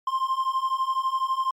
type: beating tone pair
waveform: triangle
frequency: 1046.5 / 1058.5 Hz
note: C6 / C6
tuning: 0 / +20 cents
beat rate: 12 Hz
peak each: -25 / -23 dBFS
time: 0.07-1.51 s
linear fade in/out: 5 ms
effects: MP3 64 kbps